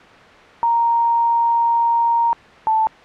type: tone pair in turn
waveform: sine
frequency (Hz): 932 / 879.7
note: A#5 / A5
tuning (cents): -1 / -1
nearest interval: minor second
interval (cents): 100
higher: first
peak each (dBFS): -13 / -13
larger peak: neither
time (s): 0.63-2.33 / 2.67-2.87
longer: first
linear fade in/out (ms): 0
effects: white hiss -42 dBFS RMS until 3.04 s + low-pass 2000 Hz 12 dB/octave